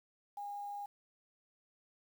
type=tone with quantisation; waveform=sine; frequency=814 Hz; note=G#5; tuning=35 cents flat; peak=-40 dBFS; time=0.37-0.86 s; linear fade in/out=5 ms; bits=10; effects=none